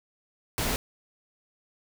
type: noise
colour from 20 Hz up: pink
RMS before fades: -28 dBFS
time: 0.58-0.76 s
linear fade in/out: 0 ms
effects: none